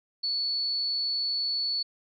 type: tone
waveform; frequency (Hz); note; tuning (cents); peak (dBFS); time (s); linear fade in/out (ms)
sine; 4434; C#8; 0; -26; 0.23-1.83; 10
effects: none